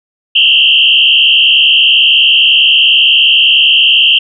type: tone with frequency modulation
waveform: sine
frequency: 2960 Hz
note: F#7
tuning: in tune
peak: -4 dBFS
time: 0.35-4.19 s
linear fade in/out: 10 ms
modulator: 70.5 Hz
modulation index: 3.5
effects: none